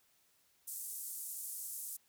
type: band-pass noise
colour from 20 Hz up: pink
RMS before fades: -44 dBFS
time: 0.67-1.97 s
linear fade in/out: 10 ms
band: 8300 to 15000 Hz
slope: 24 dB/octave
effects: white hiss -72 dBFS RMS until 2.08 s